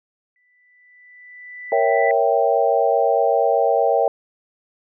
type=tone with exponential growth; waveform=sine; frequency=1982 Hz; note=B6; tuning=6 cents sharp; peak=-21 dBFS; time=0.36-2.11 s; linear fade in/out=1 ms; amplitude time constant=380 ms
type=chord; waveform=sine; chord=A# diminished seventh; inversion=none; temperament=equal; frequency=466.2 / 554.4 / 659.3 / 784 Hz; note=A#4 / C#5 / E5 / G5; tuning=0 / 0 / 0 / 0 cents; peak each=-20 dBFS; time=1.72-4.08 s; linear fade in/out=2 ms
effects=none